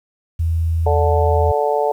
sine tone, 82.41 Hz, E2, in tune, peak -15 dBFS, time 0.39-1.52 s, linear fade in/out 10 ms
harmonic tone, 146.3 Hz, D3, 6 cents flat, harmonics 3 / 4 / 5 / 6, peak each -19 / -20 / -21 / -22 dBFS, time 0.86-1.92 s, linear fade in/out 5 ms
effects 8-bit

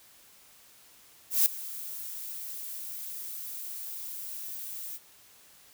violet noise with ADSR envelope, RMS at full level -20 dBFS, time 1.3-4.99 s, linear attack 160 ms, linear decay 3 ms, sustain -19 dB, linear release 39 ms, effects white hiss -57 dBFS RMS until 5.73 s

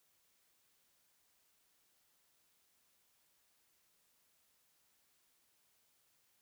silence, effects white hiss -75 dBFS RMS until 6.41 s

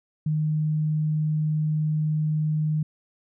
sine tone, 153.9 Hz, D#3, 19 cents flat, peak -21 dBFS, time 0.26-2.83 s, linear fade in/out 5 ms, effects none

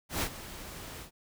pink noise with ADSR envelope, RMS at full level -29 dBFS, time 0.09-1.11 s, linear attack 130 ms, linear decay 67 ms, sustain -15 dB, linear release 95 ms, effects none

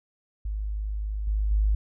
sine tone with level steps, 51.91 Hz, G#1, in tune, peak -27 / -22 / -19 dBFS, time 0.45-1.75 s, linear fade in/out 5 ms, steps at 1.27 / 1.51 s, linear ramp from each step 5 ms, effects none

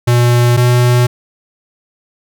square tone pair in turn, 120.9 / 122.66 Hz, B2 / B2, -36 / -11 cents, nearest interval unison, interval 25 cents, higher second, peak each -8 dBFS, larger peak neither, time 0.07-0.57 / 0.57-1.07 s, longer neither, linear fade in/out 10 ms, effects none

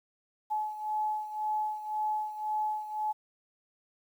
sine beating tone pair, 854 / 855.9 Hz, G#5 / A5, +48 / -48 cents, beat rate 1.9 Hz, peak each -31 / -36 dBFS, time 0.5-3.13 s, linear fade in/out 20 ms, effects 10-bit

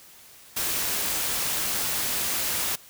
white noise, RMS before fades -27 dBFS, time 0.56-2.76 s, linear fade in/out 10 ms, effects white hiss -50 dBFS RMS until 2.89 s

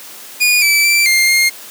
sawtooth tone with pitch steps, 2448 / 2314 / 2341 / 2112 / 2127 Hz, D#7 / D7 / D7 / C7 / C7, -29 / -26 / -6 / +16 / +28 cents, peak -6 dBFS, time 0.4-1.5 s, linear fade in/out 20 ms, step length 220 ms, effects white hiss -34 dBFS RMS until 1.7 s + high-pass 200 Hz 12 dB/octave

